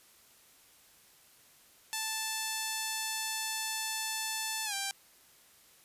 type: tone with pitch glide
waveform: 5% pulse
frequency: 880 to 788.5 Hz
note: A5 to G5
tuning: 0 to +10 cents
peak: -21 dBFS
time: 1.93-4.91 s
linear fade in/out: 0 ms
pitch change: -190 cents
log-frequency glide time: 4.65-4.74 s
effects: white hiss -61 dBFS RMS until 5.84 s + resampled to 32000 Hz